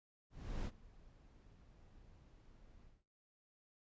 brown noise with ADSR envelope, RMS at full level -39 dBFS, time 0.3-3.04 s, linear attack 360 ms, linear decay 48 ms, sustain -23 dB, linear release 200 ms, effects noise-tail reverb RT60 0.4 s tail -21 dB re dry + resampled to 16000 Hz

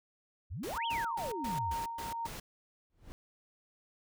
sine exponential two-way sweep, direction up then down, 65.5 to 3405 to 65.5 Hz, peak -37 dBFS, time 0.5-1.75 s, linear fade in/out 20 ms, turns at 0.86 s
pink noise bursts, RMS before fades -44 dBFS, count 7, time 0.63-2.4 s, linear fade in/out 5 ms, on 150 ms, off 120 ms
sine tone with tremolo, 924 Hz, A#5, 16 cents flat, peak -32 dBFS, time 0.76-2.27 s, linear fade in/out 10 ms, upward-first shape sine, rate 1.4 Hz, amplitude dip 55%
brown noise with exponential growth, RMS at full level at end -42 dBFS, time 2.9-3.12 s, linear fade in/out 0 ms, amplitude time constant 47 ms
effects none

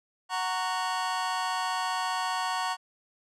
sawtooth chord, F# major, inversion none, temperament just, 740 / 925 / 1110 Hz, F#5 / A#5 / C#6, 0 / -14 / +2 cents, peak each -28 dBFS, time 0.29-2.77 s, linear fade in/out 50 ms, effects low-pass 7000 Hz 12 dB/octave

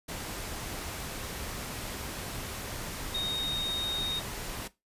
sine tone in noise, 3723 Hz, A#7, 3 cents flat, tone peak -28 dBFS, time 3.14-4.2 s, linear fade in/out 10 ms, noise pink, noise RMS -38 dBFS, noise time 0.08-4.68 s, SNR +7 dB, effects noise-tail reverb RT60 0.2 s tail -17 dB re dry + resampled to 32000 Hz

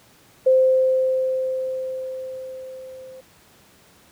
sine tone with level ramp, 520 Hz, C5, 11 cents flat, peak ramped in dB -11 to -38 dBFS, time 0.46-3.21 s, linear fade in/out 10 ms, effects pink hiss -53 dBFS RMS until 4.11 s + high-pass 80 Hz 12 dB/octave

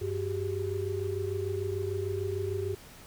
sine tone cluster, 96.6 / 376.4 / 403.1 Hz, G2 / F#4 / G4, -25 / +30 / +48 cents, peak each -34 / -34 / -34 dBFS, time 0.01-2.75 s, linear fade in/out 10 ms, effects pink hiss -51 dBFS RMS until 3.06 s

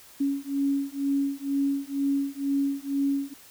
sine beating tone pair, 277.2 / 279.3 Hz, C#4 / C#4, 0 / +13 cents, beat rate 2.1 Hz, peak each -27 dBFS, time 0.2-3.34 s, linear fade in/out 10 ms, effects white hiss -51 dBFS RMS until 3.5 s

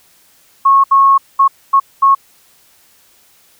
sine tone bursts at uneven times, 1095 Hz, C#6, 22 cents flat, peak -5 dBFS, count 5, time 0.65-0.84 / 0.91-1.18 / 1.39-1.48 / 1.73-1.8 / 2.02-2.15 s, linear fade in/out 10 ms, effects white hiss -50 dBFS RMS until 3.59 s

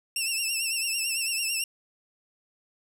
15% pulse tone with vibrato, 2700 Hz, E7, 41 cents sharp, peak -19 dBFS, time 0.16-1.64 s, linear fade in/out 2 ms, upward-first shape triangle, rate 9 Hz, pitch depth 77 cents each way, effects none

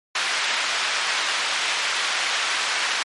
pink band-pass noise, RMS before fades -24 dBFS, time 0.15-3.03 s, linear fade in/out 5 ms, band 1300 to 4500 Hz, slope 12 dB/octave, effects MP3 48 kbps

